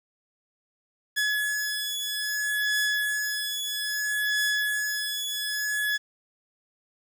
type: beating tone pair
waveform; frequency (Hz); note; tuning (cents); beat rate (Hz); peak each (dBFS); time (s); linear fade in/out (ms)
sawtooth; 1698 / 1698.61; G#6 / G#6; +38 / +39; 0.61; -25; 1.16-5.98; 20
effects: 9-bit